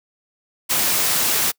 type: noise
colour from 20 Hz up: white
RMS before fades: -19 dBFS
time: 0.69-1.52 s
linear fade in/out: 20 ms
effects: noise-tail reverb RT60 0.1 s tail -26 dB re dry + high-pass 100 Hz 12 dB/octave